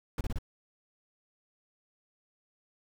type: noise bursts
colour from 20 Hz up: brown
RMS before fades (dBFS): -31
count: 4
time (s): 0.18-0.386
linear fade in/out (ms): 2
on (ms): 29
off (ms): 30
effects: none